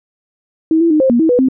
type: tone with pitch steps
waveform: sine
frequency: 320.7 / 335.1 / 306.6 / 528 / 238.2 / 321.9 / 491.6 / 261.7 Hz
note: E4 / E4 / D#4 / C5 / A#3 / E4 / B4 / C4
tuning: -48 / +29 / -25 / +16 / +38 / -41 / -8 / 0 cents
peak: -8 dBFS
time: 0.71-1.486 s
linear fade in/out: 2 ms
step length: 97 ms
effects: none